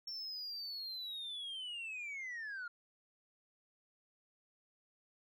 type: linear sweep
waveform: sine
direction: down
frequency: 5450 to 1389 Hz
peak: -39 dBFS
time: 0.07-2.68 s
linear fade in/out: 5 ms
effects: tanh soft clip ceiling -40 dBFS